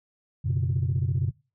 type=chord; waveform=sine; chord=F# suspended fourth; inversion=none; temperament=equal; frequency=92.5 / 123.47 / 138.59 Hz; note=F#2 / B2 / C#3; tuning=0 / 0 / 0 cents; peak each=-26 dBFS; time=0.44-1.31 s; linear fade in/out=20 ms; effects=noise-tail reverb RT60 0.3 s tail -21 dB re dry + tanh soft clip ceiling -17 dBFS